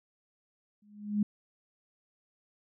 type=tone with exponential growth; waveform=sine; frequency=207.7 Hz; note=G#3; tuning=in tune; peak=-22 dBFS; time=0.82-1.23 s; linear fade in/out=5 ms; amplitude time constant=88 ms; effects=none